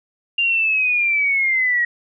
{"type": "linear sweep", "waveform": "sine", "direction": "down", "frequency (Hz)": [2800, 1892], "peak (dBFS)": -15, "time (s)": [0.38, 1.85], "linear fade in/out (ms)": 5, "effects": []}